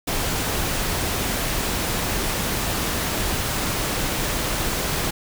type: noise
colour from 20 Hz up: pink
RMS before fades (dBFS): -24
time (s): 0.07-5.11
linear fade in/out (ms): 10
effects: none